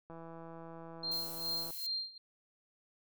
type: click train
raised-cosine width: 1 ms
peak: -36 dBFS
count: 266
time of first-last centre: 0.1-1.706 s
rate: 165 Hz
type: tone with tremolo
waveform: sine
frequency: 4186 Hz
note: C8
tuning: in tune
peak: -33 dBFS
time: 1.03-2.18 s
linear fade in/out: 5 ms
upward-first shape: sine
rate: 2.5 Hz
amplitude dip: 90%
type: noise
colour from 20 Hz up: violet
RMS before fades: -44 dBFS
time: 1.11-1.87 s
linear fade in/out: 10 ms
effects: none